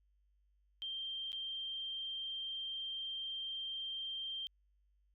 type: tone with dropouts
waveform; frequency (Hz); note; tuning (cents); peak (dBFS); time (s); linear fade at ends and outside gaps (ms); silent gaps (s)
sine; 3162; G7; +14; -39; 0.82-4.47; 0; 1.319-1.329
effects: added 50 Hz sine -70 dBFS peak until 5.14 s